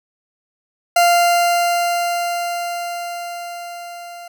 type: tone with level ramp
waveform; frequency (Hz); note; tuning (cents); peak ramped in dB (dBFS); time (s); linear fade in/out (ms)
40% pulse; 695; F5; -9; -9 to -32; 0.96-4.28; 5
effects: none